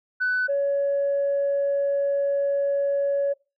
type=tone pair in turn; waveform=sine; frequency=1499 / 561.5 Hz; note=F#6 / C#5; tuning=+22 / +22 cents; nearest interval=octave + perfect fourth; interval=1700 cents; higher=first; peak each=-19 dBFS; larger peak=neither; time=0.2-0.48 / 0.48-3.34 s; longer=second; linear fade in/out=20 ms; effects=noise-tail reverb RT60 0.3 s tail -25 dB re dry + tanh soft clip ceiling -17 dBFS